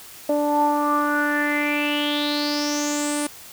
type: tone with low-pass filter sweep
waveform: sawtooth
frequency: 293.7 Hz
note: D4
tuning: in tune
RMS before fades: -22 dBFS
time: 0.29-3.27 s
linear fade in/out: 5 ms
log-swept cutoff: 660 to 9500 Hz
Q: 7.5
effects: white hiss -42 dBFS RMS until 3.52 s